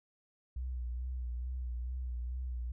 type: tone with vibrato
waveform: sine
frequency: 61.74 Hz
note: B1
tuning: in tune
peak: -35 dBFS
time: 0.56-2.72 s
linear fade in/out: 5 ms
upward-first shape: sine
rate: 2.3 Hz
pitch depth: 52 cents each way
effects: none